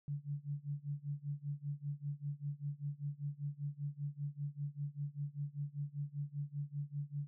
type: tone with tremolo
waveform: sine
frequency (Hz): 144.2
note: D3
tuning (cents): -31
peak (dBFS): -35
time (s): 0.08-7.27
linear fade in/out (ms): 0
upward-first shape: sine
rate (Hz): 5.1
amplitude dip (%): 95
effects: none